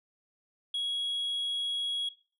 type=tone; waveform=sine; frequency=3322 Hz; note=G#7; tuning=in tune; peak=-27 dBFS; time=0.74-2.09 s; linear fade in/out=5 ms; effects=noise-tail reverb RT60 0.4 s tail -18 dB re dry + tanh soft clip ceiling -28 dBFS